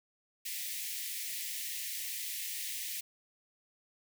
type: high-pass noise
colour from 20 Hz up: white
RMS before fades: -39 dBFS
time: 0.45-3.01 s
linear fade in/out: 10 ms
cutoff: 1800 Hz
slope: 96 dB/octave
effects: none